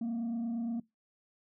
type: tone with frequency modulation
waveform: sine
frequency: 232.2 Hz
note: A#3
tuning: 7 cents flat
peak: -29 dBFS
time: 0.01-0.8 s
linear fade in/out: 5 ms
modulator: 28.6 Hz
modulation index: 0.32
effects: noise-tail reverb RT60 0.2 s tail -23 dB re dry + tanh soft clip ceiling -31 dBFS